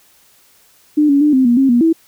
sine tone with pitch steps, 299.7 / 281.5 / 298.2 / 261 / 239.1 / 269.4 / 240.1 / 326.4 Hz, D4 / C#4 / D4 / C4 / A#3 / C#4 / B3 / E4, +35 / +27 / +27 / -4 / +44 / -49 / -49 / -17 cents, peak -8 dBFS, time 0.97-1.93 s, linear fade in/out 10 ms, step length 120 ms, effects white hiss -51 dBFS RMS until 2.07 s

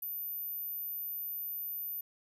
sine tone, 13870 Hz, A9, 26 cents flat, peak -36 dBFS, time 0.02-2.01 s, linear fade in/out 5 ms, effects none

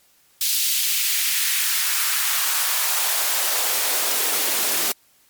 white noise with high-pass filter sweep, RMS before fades -21 dBFS, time 0.41-4.92 s, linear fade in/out 2 ms, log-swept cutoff 3600 to 270 Hz, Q 1.3, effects white hiss -58 dBFS RMS until 5.29 s + MP3 96 kbps

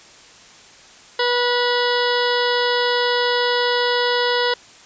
harmonic tone with a mistuned harmonic, 487.3 Hz, B4, 23 cents flat, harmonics 1 / 2 / 3 / 4 / 6 / 7 / 8 / 9 / 10, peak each -20 / -23 / -25 / -26 / -28 / -28 / -29 / -30 / -30 dBFS, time 1.19-4.54 s, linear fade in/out 5 ms, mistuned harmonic 10, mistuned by +54 cents, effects white hiss -45 dBFS RMS until 4.85 s + resampled to 16000 Hz

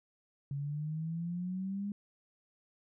sine exponential sweep, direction up, 138.59 to 205.6 Hz, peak -34 dBFS, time 0.51-1.92 s, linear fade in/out 2 ms, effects none

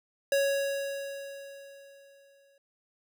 square tone with exponential decay, 555 Hz, C#5, 2 cents sharp, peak -23 dBFS, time 0.32-2.58 s, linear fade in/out 2 ms, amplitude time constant 490 ms, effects none

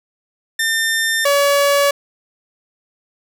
sawtooth tone pair in turn, 1800 / 567 Hz, A6 / C#5, +39 / +39 cents, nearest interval octave + minor sixth, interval 2000 cents, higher first, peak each -12 / -8 dBFS, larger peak second, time 0.59-1.25 / 1.25-1.91 s, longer neither, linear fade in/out 5 ms, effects none

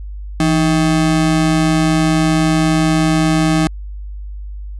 square ring-modulated tone, 238.1 Hz, A#3, 37 cents sharp, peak -9 dBFS, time 0.4-3.67 s, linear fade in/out 0 ms, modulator 72.6 Hz, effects added 50 Hz sine -25 dBFS peak until 4.79 s + resampled to 24000 Hz

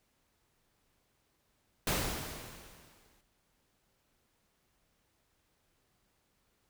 pink noise with exponential decay, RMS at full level -30 dBFS, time 1.87-3.21 s, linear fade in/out 2 ms, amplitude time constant 290 ms, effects pink hiss -75 dBFS RMS until 6.69 s

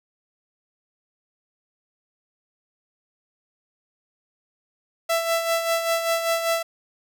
sawtooth tone with tremolo, 665 Hz, E5, 15 cents sharp, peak -15 dBFS, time 5.09-6.63 s, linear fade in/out 10 ms, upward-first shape sine, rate 5.1 Hz, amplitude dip 55%, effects none

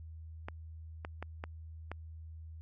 clicks, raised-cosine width 0.5 ms, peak -25 dBFS, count 5, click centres 0.485 / 1.049 / 1.226 / 1.439 / 1.916 s, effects added 80 Hz sine -45 dBFS peak until 2.61 s

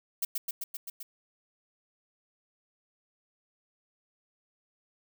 violet noise with echo, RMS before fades -29 dBFS, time 0.22-0.25 s, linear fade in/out 5 ms, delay 130 ms, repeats 6, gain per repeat -2 dB, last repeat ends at 1.03 s, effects none

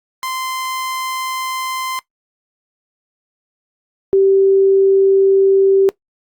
sawtooth / sine tone pair in turn, 1038 / 388.8 Hz, C6 / G4, -14 / -14 cents, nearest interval octave + perfect fourth, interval 1700 cents, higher first, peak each -17 / -8 dBFS, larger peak second, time 0.23-1.99 / 4.13-5.89 s, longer neither, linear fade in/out 0 ms, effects noise-tail reverb RT60 0.1 s tail -19 dB re dry + Opus 48 kbps

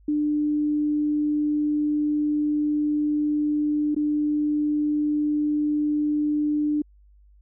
sine tone with dropouts, 298.2 Hz, D4, 27 cents sharp, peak -20 dBFS, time 0.08-6.82 s, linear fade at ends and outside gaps 5 ms, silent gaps 3.947-3.963 s, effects added 50 Hz sine -51 dBFS peak until 7.41 s

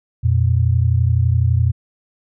sine tone pair together, 87.42 / 119.3 Hz, F2 / A#2, +2 / +41 cents, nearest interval perfect fourth, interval 539 cents, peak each -15 dBFS, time 0.23-1.72 s, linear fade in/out 20 ms, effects none

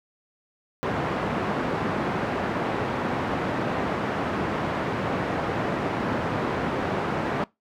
pink band-pass noise, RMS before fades -27 dBFS, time 0.83-7.44 s, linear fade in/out 0 ms, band 150 to 1500 Hz, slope 12 dB/octave, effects noise-tail reverb RT60 0.2 s tail -22 dB re dry

